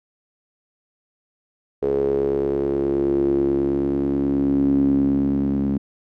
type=tone with band-pass filter sweep; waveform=sawtooth; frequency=69.3 Hz; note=C#2; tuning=in tune; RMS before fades=-20 dBFS; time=1.82-5.78 s; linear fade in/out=10 ms; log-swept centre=430 to 240 Hz; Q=8.4; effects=none